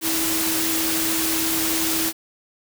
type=tone in noise; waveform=sine; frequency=323.7 Hz; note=E4; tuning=31 cents flat; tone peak=-26 dBFS; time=0.01-2.13 s; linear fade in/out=50 ms; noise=white; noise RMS=-23 dBFS; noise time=0.01-2.13 s; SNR=-6 dB; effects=none